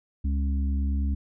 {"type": "harmonic tone", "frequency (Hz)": 69.3, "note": "C#2", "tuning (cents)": 0, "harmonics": [1, 3, 4], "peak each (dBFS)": [-23, -34, -38], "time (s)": [0.24, 1.15], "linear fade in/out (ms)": 10, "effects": []}